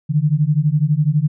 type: beating tone pair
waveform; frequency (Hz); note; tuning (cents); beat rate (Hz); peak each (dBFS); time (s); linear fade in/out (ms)
sine; 144.5 / 156.5; D3 / D#3; -28 / +10; 12; -16; 0.09-1.28; 20
effects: none